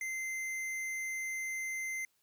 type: tone with hard clipping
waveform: sine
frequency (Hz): 2076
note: C7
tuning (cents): -14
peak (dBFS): -37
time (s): 0.01-2.05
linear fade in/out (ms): 2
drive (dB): 12
effects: white hiss -75 dBFS RMS until 2.22 s